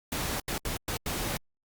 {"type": "noise bursts at uneven times", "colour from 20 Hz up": "pink", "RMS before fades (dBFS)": -32, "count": 5, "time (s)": [[0.12, 0.4], [0.48, 0.58], [0.65, 0.77], [0.88, 0.97], [1.06, 1.37]], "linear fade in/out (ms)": 2, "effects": ["Opus 48 kbps"]}